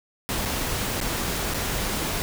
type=noise with dropouts; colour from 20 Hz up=pink; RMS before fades=-27 dBFS; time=0.29-2.22 s; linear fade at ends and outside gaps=0 ms; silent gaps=0.452-0.457 / 1.003-1.013 / 1.538-1.544 s; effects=none